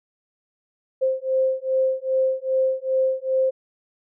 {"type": "beating tone pair", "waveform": "sine", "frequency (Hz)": [523.3, 525.8], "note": ["C5", "C5"], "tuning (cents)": [0, 8], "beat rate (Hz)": 2.5, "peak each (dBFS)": -22, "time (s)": [1.01, 3.51], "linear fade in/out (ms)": 20, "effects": []}